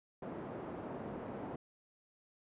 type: band-pass noise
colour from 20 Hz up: pink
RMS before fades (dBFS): -44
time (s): 0.22-1.56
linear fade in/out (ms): 5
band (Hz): 170 to 780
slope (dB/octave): 12
effects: resampled to 8000 Hz